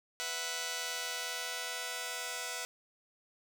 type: chord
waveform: 5% pulse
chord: B suspended fourth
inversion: none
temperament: just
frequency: 493.9 / 658.5 / 740.8 Hz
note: B4 / E5 / F#5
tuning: 0 / -2 / +2 cents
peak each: -30 dBFS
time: 0.2-2.65 s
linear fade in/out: 0 ms
effects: none